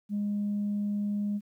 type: tone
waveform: sine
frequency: 205.5 Hz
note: G#3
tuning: 18 cents flat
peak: -26 dBFS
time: 0.09-1.41 s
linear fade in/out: 50 ms
effects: tanh soft clip ceiling -24 dBFS + 11-bit